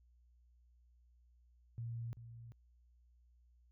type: tone with echo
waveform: sine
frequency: 116.54 Hz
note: A#2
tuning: in tune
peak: -40 dBFS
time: 1.78-2.13 s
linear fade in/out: 0 ms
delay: 390 ms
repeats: 1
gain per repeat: -10 dB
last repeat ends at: 2.52 s
effects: added 60 Hz sine -65 dBFS peak until 3.71 s